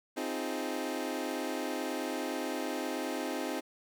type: chord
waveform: 25% pulse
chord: F minor seventh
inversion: second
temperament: equal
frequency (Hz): 261.6 / 311.1 / 349.2 / 415.3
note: C4 / Eb4 / F4 / Ab4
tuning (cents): 0 / 0 / 0 / 0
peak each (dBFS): -34 / -34 / -37 / -37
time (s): 0.16-3.61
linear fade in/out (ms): 20
effects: none